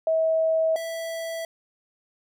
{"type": "tone pair in turn", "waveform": ["sine", "square"], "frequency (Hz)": [644, 658.3], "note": ["E5", "E5"], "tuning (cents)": [-41, -3], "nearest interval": "unison", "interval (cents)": 38, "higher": "second", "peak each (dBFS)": [-19, -30], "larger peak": "first", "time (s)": [[0.07, 0.76], [0.76, 1.45]], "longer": "neither", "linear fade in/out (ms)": 2, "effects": []}